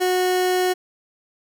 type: tone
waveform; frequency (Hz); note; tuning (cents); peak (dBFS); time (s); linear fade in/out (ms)
30% pulse; 366; F#4; -19; -15; 0-0.74; 20
effects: none